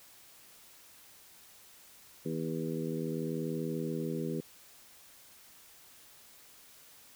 harmonic tone with a mistuned harmonic, 80.5 Hz, E2, 41 cents flat, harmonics 2 / 3 / 4 / 5 / 6, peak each -37 / -38 / -40 / -39 / -42 dBFS, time 2.25-4.41 s, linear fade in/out 10 ms, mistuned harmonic 6, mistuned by +23 cents, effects white hiss -57 dBFS RMS until 7.15 s

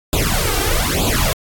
pink noise with flanger, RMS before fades -17 dBFS, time 0.13-1.33 s, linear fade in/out 0 ms, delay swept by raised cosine 0.26 to 2.56 ms, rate 1.1 Hz, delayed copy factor +1, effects AAC 64 kbps

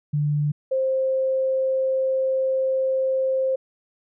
sine tone pair in turn, 147.6 / 526.9 Hz, D3 / C5, +9 / +12 cents, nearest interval octave + minor seventh, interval 2203 cents, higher second, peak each -19 dBFS, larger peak neither, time 0.13-0.52 / 0.71-3.56 s, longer second, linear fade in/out 10 ms, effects none

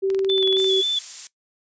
sine tone with pitch glide, 386.8 to 382.1 Hz, G4 to G4, -23 to -44 cents, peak -18 dBFS, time 0.02-0.82 s, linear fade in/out 20 ms, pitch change -21 cents, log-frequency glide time 0.32-0.43 s
clicks, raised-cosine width 0.2 ms, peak -19 dBFS, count 12, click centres 0.102 / 0.147 / 0.192 / 0.247 / 0.299 / 0.38 / 0.428 / 0.475 / 0.527 / 0.569 / 0.6 / 0.644 s
sine tone with vibrato, 3472 Hz, A7, 24 cents flat, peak -19 dBFS, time 0.29-0.99 s, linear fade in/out 5 ms, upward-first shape square, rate 3.7 Hz, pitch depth 24 cents each way
violet noise, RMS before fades -27 dBFS, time 0.58-1.27 s, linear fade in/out 0 ms
effects noise-tail reverb RT60 0.1 s tail -18 dB re dry + resampled to 16000 Hz

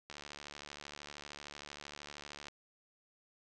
click train, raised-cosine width 0.2 ms, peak -29 dBFS, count 175, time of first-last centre 0.1-2.484 s, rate 73 Hz, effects resampled to 24000 Hz + 11-bit

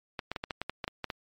clicks, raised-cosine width 0.3 ms, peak -17 dBFS, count 11, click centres 0.192 / 0.316 / 0.362 / 0.439 / 0.508 / 0.616 / 0.696 / 0.842 / 0.879 / 1.043 / 1.102 s, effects MP3 64 kbps

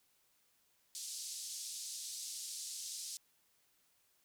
pink band-pass noise, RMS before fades -45 dBFS, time 0.95-3.17 s, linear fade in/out 0 ms, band 4500 to 10000 Hz, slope 24 dB/octave, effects white hiss -74 dBFS RMS until 4.24 s

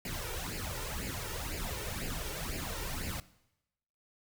pink noise with flanger, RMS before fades -38 dBFS, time 0.05-3.2 s, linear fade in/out 2 ms, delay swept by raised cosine 0.41 to 2.21 ms, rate 2 Hz, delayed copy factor +0.75, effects noise-tail reverb RT60 0.9 s tail -19 dB re dry

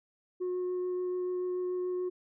sine tone with vibrato, 362.8 Hz, F#4, 34 cents flat, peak -28 dBFS, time 0.4-2.1 s, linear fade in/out 20 ms, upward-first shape triangle, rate 6.9 Hz, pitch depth 9 cents each way, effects tanh soft clip ceiling -29 dBFS

